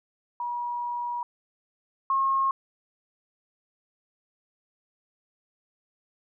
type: tone pair in turn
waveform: sine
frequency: 962 / 1079.8 Hz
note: B5 / C#6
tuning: -46 / -46 cents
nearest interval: major second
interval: 200 cents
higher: second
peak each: -28 / -21 dBFS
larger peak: second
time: 0.4-1.23 / 2.1-2.51 s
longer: first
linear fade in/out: 2 ms
effects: none